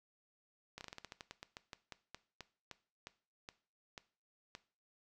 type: slowing click train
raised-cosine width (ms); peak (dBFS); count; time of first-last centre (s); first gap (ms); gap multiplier
0.2; -29; 21; 0.78-4.551; 29; 1.17
effects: noise-tail reverb RT60 0.4 s tail -17 dB re dry